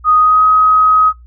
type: tone with pitch glide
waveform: sine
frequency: 1244.5 to 1264.1 Hz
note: D#6 to D#6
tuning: 0 to +27 cents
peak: -6 dBFS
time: 0.04-1.13 s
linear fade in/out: 50 ms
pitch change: +27 cents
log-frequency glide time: 0.18-0.44 s
effects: noise-tail reverb RT60 0.2 s tail -21 dB re dry + added 60 Hz sine -36 dBFS peak until 1.26 s